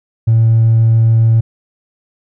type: tone with hard clipping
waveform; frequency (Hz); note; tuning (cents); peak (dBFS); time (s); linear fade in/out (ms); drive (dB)
sine; 113.4; A#2; -47; -7; 0.27-1.41; 10; 1
effects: none